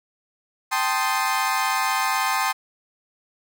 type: chord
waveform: 30% pulse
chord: A half-diminished seventh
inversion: third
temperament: equal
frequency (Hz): 784 / 880 / 1046.5 / 1244.5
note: G5 / A5 / C6 / Eb6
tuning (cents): 0 / 0 / 0 / 0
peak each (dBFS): -24 / -24 / -22 / -25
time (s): 0.71-2.53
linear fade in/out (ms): 20
effects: none